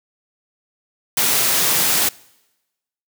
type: high-pass noise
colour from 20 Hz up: white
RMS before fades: -17 dBFS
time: 1.17-2.09 s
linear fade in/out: 5 ms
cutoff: 110 Hz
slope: 12 dB/octave
effects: noise-tail reverb RT60 1.0 s tail -24 dB re dry